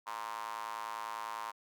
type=tone with high-pass filter; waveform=square; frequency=55 Hz; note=A1; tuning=in tune; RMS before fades=-41 dBFS; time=0.06-1.52 s; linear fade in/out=20 ms; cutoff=990 Hz; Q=6.2; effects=none